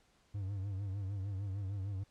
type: tone with vibrato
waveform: triangle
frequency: 98.2 Hz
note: G2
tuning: 4 cents sharp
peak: -34 dBFS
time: 0.34-2.04 s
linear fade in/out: 10 ms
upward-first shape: triangle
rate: 6.6 Hz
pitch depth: 100 cents each way
effects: pink hiss -70 dBFS RMS until 2.1 s + low-pass 8000 Hz 12 dB/octave